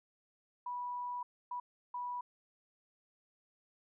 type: tone bursts at uneven times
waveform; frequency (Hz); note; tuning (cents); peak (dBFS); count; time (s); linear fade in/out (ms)
sine; 980; B5; -14; -37; 3; 0.66-1.23 / 1.51-1.6 / 1.94-2.21; 5
effects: none